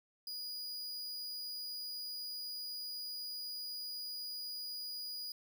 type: tone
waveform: 45% pulse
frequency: 4904 Hz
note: D#8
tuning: 26 cents flat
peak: -40 dBFS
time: 0.27-5.32 s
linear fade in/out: 2 ms
effects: none